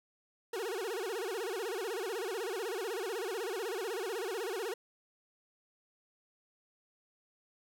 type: tone with vibrato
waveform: 40% pulse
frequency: 415.3 Hz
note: G#4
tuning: in tune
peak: -34 dBFS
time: 0.53-4.74 s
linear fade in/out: 5 ms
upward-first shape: sine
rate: 16 Hz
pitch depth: 250 cents each way
effects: none